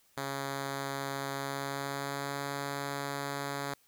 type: tone with pitch glide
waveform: 5% pulse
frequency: 138.1 to 140.6 Hz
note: C#3 to C#3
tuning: -6 to +25 cents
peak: -23 dBFS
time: 0.17-3.74 s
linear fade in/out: 5 ms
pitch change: +31 cents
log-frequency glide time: 1.39-2.34 s
effects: white hiss -67 dBFS RMS until 3.87 s